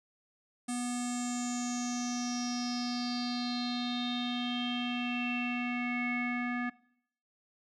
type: tone with low-pass filter sweep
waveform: square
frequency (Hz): 244.3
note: B3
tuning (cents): -19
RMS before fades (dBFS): -34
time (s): 0.68-6.7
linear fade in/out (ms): 10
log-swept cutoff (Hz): 8700 to 1900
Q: 8.5
effects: noise-tail reverb RT60 0.7 s tail -22 dB re dry